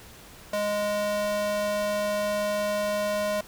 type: tone with high-pass filter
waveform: square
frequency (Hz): 207.3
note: G#3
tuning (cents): -3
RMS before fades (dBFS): -27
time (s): 0.53-3.41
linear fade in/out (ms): 5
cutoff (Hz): 470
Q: 6.9
effects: pink hiss -48 dBFS RMS until 3.47 s